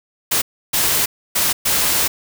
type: noise bursts at uneven times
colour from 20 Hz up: white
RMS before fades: -17 dBFS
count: 4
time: 0.31-0.42 / 0.73-1.06 / 1.35-1.53 / 1.65-2.08 s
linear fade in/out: 10 ms
effects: none